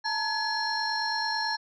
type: tone cluster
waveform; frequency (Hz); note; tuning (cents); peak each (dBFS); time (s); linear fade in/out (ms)
sine; 870 / 919 / 1689 / 4217 / 5460; A5 / A#5 / G#6 / C8 / F8; -20 / -25 / +29 / +13 / -40; -32 / -34 / -31 / -32 / -35; 0.04-1.57; 20
effects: tanh soft clip ceiling -17 dBFS